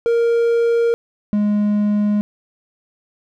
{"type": "tone pair in turn", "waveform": "triangle", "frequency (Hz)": [466.6, 207.8], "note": ["A#4", "G#3"], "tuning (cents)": [2, 1], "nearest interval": "octave + major second", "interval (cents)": 1401, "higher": "first", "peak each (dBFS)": [-11, -12], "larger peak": "first", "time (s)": [[0.06, 0.94], [1.33, 2.21]], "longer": "neither", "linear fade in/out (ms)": 0, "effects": []}